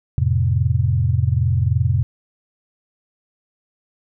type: chord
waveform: sine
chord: F major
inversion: none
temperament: equal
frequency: 87.31 / 110 / 130.81 Hz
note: F2 / A2 / C3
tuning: 0 / 0 / 0 cents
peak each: -19 dBFS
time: 0.18-2.03 s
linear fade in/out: 0 ms
effects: none